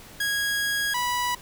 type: tone pair in turn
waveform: sawtooth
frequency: 1650 / 981.1 Hz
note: G#6 / B5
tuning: -12 / -12 cents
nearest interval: major sixth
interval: 900 cents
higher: first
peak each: -20 dBFS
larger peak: neither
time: 0.2-0.94 / 0.94-1.35 s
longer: first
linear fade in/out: 5 ms
effects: pink hiss -46 dBFS RMS until 1.41 s